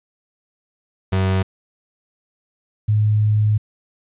35% pulse / sine tone pair in turn, 94.7 / 106.3 Hz, F#2 / G#2, +41 / +41 cents, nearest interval major second, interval 200 cents, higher second, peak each -14 / -13 dBFS, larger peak second, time 1.12-1.43 / 2.88-3.58 s, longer second, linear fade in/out 10 ms, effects resampled to 8000 Hz + 9-bit

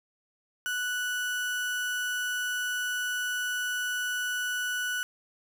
35% pulse tone, 1480 Hz, F#6, in tune, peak -27 dBFS, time 0.66-5.03 s, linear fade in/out 0 ms, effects none

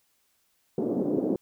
pink band-pass noise, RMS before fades -27 dBFS, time 0.78-1.36 s, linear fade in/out 2 ms, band 220 to 470 Hz, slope 24 dB/octave, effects white hiss -70 dBFS RMS until 1.41 s

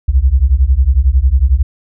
sine beating tone pair, 60.3 / 71.3 Hz, B1 / C#2, -41 / +49 cents, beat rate 11 Hz, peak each -10 dBFS, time 0.08-1.63 s, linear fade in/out 10 ms, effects none

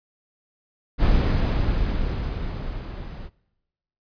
brown noise with level ramp, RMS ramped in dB -17 to -35 dBFS, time 0.98-3.3 s, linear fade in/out 50 ms, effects noise-tail reverb RT60 1.0 s tail -23 dB re dry + resampled to 11025 Hz

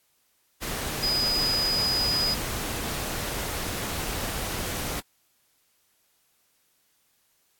sine tone in noise, 4963 Hz, D#8, 5 cents flat, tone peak -23 dBFS, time 1.02-2.35 s, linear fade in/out 20 ms, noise pink, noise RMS -31 dBFS, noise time 0.61-5.01 s, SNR +5 dB, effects white hiss -68 dBFS RMS until 7.59 s + AAC 64 kbps

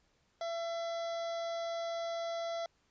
harmonic tone, 672 Hz, E5, 33 cents sharp, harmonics 1 / 2 / 3 / 5 / 6 / 7 / 8 / 9, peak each -35 / -47 / -51 / -51 / -54 / -57 / -58 / -58 dBFS, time 0.41-2.66 s, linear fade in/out 2 ms, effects pink hiss -73 dBFS RMS until 2.9 s + resampled to 16000 Hz

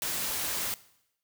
white noise, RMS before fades -32 dBFS, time 0.02-0.74 s, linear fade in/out 0 ms, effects noise-tail reverb RT60 0.8 s tail -19 dB re dry

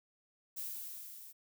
violet noise with level ramp, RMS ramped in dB -40 to -53 dBFS, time 0.56-1.33 s, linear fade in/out 20 ms, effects none

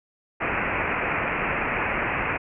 white low-pass noise, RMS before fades -26 dBFS, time 0.4-2.38 s, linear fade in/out 20 ms, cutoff 2600 Hz, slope 96 dB/octave, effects none

